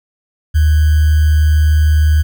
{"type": "tone with sample-and-hold", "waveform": "sine", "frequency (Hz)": 76.6, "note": "D#2", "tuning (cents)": -27, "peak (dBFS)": -7, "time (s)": [0.54, 2.23], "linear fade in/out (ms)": 20, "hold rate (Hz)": 1575, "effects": []}